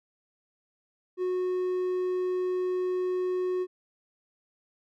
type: tone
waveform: triangle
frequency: 365.9 Hz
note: F#4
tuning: 19 cents flat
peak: -24 dBFS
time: 1.17-3.67 s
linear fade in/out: 50 ms
effects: none